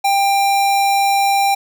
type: tone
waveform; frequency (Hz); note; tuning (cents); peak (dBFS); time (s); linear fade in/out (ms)
square; 793; G5; +20; -13; 0.04-1.55; 10
effects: none